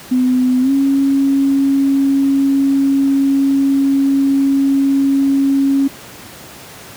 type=tone with pitch glide; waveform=sine; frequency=253.3 to 274.6 Hz; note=B3 to C#4; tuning=+44 to -16 cents; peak=-10 dBFS; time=0.11-5.88 s; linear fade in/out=10 ms; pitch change=+140 cents; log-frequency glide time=0.61-0.71 s; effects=pink hiss -35 dBFS RMS until 6.96 s + high-pass 100 Hz 12 dB/octave